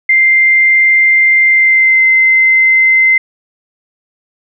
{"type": "tone with pitch glide", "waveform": "sine", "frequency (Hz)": [2093, 2070], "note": ["C7", "C7"], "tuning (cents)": [0, -19], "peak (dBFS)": -5, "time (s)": [0.09, 3.18], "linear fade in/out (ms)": 5, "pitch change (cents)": -19, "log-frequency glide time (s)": [1.45, 2.04], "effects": []}